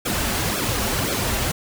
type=noise with flanger; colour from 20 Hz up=pink; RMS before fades=-23 dBFS; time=0.05-1.52 s; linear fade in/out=10 ms; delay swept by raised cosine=1 to 6.7 ms; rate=1.9 Hz; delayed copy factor=-0.8; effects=none